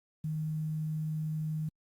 sine tone with quantisation, 155.56 Hz, D#3, in tune, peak -31 dBFS, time 0.24-1.69 s, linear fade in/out 5 ms, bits 10, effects Opus 48 kbps

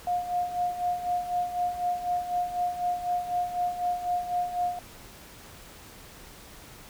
sine tone with tremolo, 712 Hz, F5, 33 cents sharp, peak -23 dBFS, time 0.07-4.79 s, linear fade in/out 2 ms, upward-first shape sine, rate 4 Hz, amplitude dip 70%, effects pink hiss -48 dBFS RMS until 6.89 s

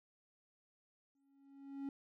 triangle tone with exponential growth, 276.2 Hz, C#4, 6 cents flat, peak -36 dBFS, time 1.15-1.89 s, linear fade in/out 2 ms, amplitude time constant 160 ms, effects none

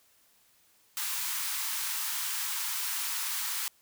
white high-pass noise, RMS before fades -33 dBFS, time 0.97-3.68 s, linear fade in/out 0 ms, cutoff 850 Hz, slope 96 dB/octave, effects white hiss -65 dBFS RMS until 3.81 s

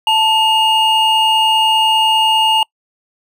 triangle tone pair together, 885 / 2850 Hz, A5 / F7, +10 / +34 cents, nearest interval octave + minor sixth, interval 2024 cents, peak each -11 dBFS, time 0.07-2.63 s, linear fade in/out 2 ms, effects noise-tail reverb RT60 0.1 s tail -26 dB re dry

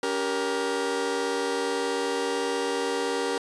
sawtooth chord, G diminished, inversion second, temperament just, 282.2 / 392 / 470.4 Hz, Db4 / G4 / Bb4, +31 / 0 / +16 cents, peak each -29 / -26 / -24 dBFS, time 0.03-3.38 s, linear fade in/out 2 ms, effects resampled to 22050 Hz

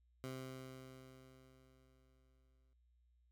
15% pulse tone with exponential decay, 130.6 Hz, C3, 3 cents flat, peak -37 dBFS, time 0.24-2.73 s, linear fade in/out 0 ms, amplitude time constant 540 ms, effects added 60 Hz sine -70 dBFS peak until 3.31 s

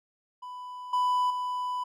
triangle tone with level steps, 995 Hz, B5, 13 cents sharp, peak -36 / -21 / -27 dBFS, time 0.42-1.84 s, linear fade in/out 10 ms, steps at 0.93 / 1.3 s, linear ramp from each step 5 ms, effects none

